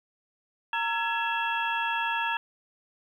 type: tone cluster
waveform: sine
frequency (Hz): 921 / 1345 / 1685 / 2682 / 3310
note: A#5 / E6 / G#6 / E7 / G#7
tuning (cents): -21 / +34 / +25 / +29 / -6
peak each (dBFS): -29 / -36 / -31 / -33 / -38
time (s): 0.73-2.37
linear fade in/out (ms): 2
effects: 10-bit